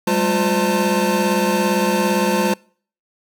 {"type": "tone cluster", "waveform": "square", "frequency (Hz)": [193.2, 210.8, 353.2, 513, 894], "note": ["G3", "G#3", "F4", "C5", "A5"], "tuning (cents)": [-25, 26, 20, -34, 27], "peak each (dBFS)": -23, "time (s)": [0.07, 2.54], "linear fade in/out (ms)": 5, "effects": ["noise-tail reverb RT60 0.5 s tail -26 dB re dry"]}